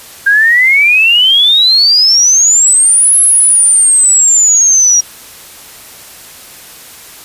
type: exponential two-way sweep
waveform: sine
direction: up then down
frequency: 1593 to 10950 to 5690 Hz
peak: -4 dBFS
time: 0.26-5.01 s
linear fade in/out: 10 ms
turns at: 3.2 s
effects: white hiss -33 dBFS RMS until 7.24 s + resampled to 32000 Hz